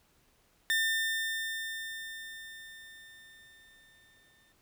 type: tone with exponential decay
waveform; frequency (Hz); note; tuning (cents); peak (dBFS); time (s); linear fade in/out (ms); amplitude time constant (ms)
30% pulse; 1800; A6; +39; -23; 0.7-4.52; 0; 830
effects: pink hiss -68 dBFS RMS until 4.61 s